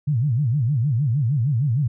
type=tone with vibrato; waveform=sine; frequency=130 Hz; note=C3; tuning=11 cents flat; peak=-17 dBFS; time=0.07-1.88 s; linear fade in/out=10 ms; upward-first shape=sine; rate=6.5 Hz; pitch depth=280 cents each way; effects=none